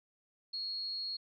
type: tone with amplitude modulation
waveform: sine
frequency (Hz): 4299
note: C8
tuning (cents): +46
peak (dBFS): -34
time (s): 0.53-1.17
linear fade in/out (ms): 10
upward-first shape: sine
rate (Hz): 187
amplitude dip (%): 40
effects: none